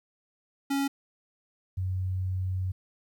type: tone pair in turn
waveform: square / sine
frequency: 277.2 / 93.04 Hz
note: C#4 / F#2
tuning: 0 / +10 cents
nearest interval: octave + perfect fifth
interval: 1890 cents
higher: first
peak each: -26 / -27 dBFS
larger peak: first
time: 0.7-0.88 / 1.77-2.72 s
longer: second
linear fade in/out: 10 ms
effects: 11-bit